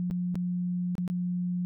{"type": "tone with dropouts", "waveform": "sine", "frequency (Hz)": 178.3, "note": "F3", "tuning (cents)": 36, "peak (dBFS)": -27, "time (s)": [0, 1.65], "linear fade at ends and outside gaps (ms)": 0, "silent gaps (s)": [[0.101, 0.11], [0.345, 0.355], [0.953, 0.981], [1.078, 1.1]], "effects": []}